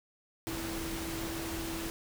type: tone in noise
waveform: sine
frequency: 329.6 Hz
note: E4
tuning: in tune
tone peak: -38 dBFS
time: 0.47-1.9 s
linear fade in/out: 0 ms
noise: pink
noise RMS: -39 dBFS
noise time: 0.47-1.9 s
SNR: -2 dB
effects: none